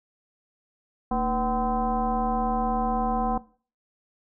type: tone with frequency modulation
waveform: sine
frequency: 493.9 Hz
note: B4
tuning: in tune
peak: -22 dBFS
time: 1.11-3.38 s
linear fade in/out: 5 ms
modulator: 266 Hz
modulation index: 1.9
effects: noise-tail reverb RT60 0.4 s tail -19 dB re dry